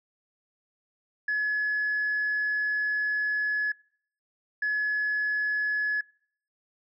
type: tone pair in turn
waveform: sine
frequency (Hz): 1700 / 1700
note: G#6 / G#6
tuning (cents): +40 / +40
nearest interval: unison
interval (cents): 0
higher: neither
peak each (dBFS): -23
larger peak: neither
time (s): 1.28-3.72 / 4.62-6.01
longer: first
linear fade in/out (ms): 5
effects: noise-tail reverb RT60 0.6 s tail -25 dB re dry + tanh soft clip ceiling -21 dBFS